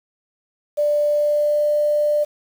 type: tone with pitch glide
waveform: sine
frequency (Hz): 590 to 593.8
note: D5 to D5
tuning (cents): +8 to +19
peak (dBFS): -15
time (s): 0.77-2.25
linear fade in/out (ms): 20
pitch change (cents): +11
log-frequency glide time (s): 1.06-1.71
effects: 7-bit